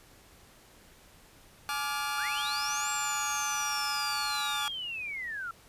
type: chord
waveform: sawtooth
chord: D diminished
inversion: second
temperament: just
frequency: 845.8 / 1174.7 / 1409.6 Hz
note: Ab5 / D6 / F6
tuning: +31 / 0 / +16 cents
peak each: -32 / -31 / -32 dBFS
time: 1.69-4.68 s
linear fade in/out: 0 ms
type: linear two-way sweep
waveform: sine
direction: up then down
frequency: 1323 to 7530 to 1323 Hz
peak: -34 dBFS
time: 2.18-5.51 s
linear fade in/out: 2 ms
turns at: 2.9 s
effects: pink hiss -57 dBFS RMS until 5.68 s + resampled to 32000 Hz